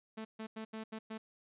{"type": "tone bursts at uneven times", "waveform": "sawtooth", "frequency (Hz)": 220, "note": "A3", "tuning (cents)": 0, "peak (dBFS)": -37, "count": 6, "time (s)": [[0.17, 0.25], [0.39, 0.47], [0.56, 0.65], [0.73, 0.84], [0.92, 0.99], [1.1, 1.18]], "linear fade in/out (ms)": 10, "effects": ["resampled to 8000 Hz", "13-bit"]}